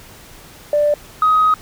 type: tone pair in turn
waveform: sine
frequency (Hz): 590 / 1258.9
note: D5 / D#6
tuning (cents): +8 / +20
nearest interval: octave + minor second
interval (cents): 1312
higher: second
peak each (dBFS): -11 / -9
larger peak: second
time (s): 0.73-0.94 / 1.22-1.54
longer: second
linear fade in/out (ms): 2
effects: tanh soft clip ceiling -6 dBFS + pink hiss -41 dBFS RMS until 1.61 s